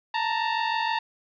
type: tone pair together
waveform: sawtooth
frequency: 885.9 / 932.3 Hz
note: A5 / A#5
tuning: +12 / 0 cents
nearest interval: minor second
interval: 88 cents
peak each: -23 dBFS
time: 0.14-0.99 s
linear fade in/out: 5 ms
effects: resampled to 11025 Hz + 9-bit